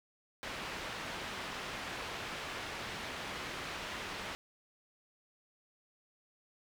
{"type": "low-pass noise", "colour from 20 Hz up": "white", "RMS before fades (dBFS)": -42, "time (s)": [0.43, 4.35], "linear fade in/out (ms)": 0, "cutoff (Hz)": 2700, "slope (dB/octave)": 12, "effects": []}